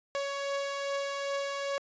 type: beating tone pair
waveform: sawtooth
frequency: 556 / 558.5 Hz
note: C#5 / C#5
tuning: +5 / +13 cents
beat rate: 2.5 Hz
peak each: -37 / -28 dBFS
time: 0.15-1.78 s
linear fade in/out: 0 ms
effects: resampled to 16000 Hz